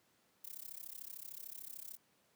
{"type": "noise with amplitude modulation", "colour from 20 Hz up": "violet", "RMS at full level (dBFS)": -45, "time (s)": [0.44, 1.97], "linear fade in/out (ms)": 5, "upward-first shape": "sine", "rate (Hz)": 33.4, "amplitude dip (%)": 100, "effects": ["pink hiss -73 dBFS RMS until 2.35 s", "high-pass 150 Hz 12 dB/octave"]}